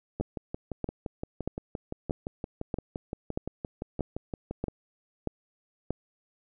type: two click trains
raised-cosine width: 2 ms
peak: -16 / -20 dBFS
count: 10 / 27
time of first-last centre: 0.21-5.906 / 0.2-4.683 s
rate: 1.58 / 5.8 Hz
effects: none